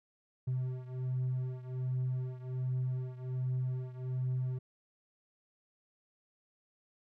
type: beating tone pair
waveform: triangle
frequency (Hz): 127.4 / 128.7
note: C3 / C3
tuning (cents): -46 / -28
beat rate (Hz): 1.3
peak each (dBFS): -32 / -35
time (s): 0.47-4.59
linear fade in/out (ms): 10
effects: tanh soft clip ceiling -25 dBFS